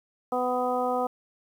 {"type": "harmonic tone", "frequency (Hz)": 250, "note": "B3", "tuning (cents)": 21, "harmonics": [1, 2, 3, 4, 5], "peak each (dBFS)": [-33, -28, -28, -34, -33], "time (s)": [0.32, 1.07], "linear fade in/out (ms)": 5, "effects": ["9-bit"]}